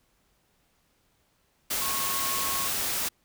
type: tone in noise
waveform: sine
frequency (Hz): 1094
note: C#6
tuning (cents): -23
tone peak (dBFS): -33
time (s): 1.81-2.68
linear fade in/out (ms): 10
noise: white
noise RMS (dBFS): -29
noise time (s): 1.7-3.09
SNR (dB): -7
effects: pink hiss -69 dBFS RMS until 3.24 s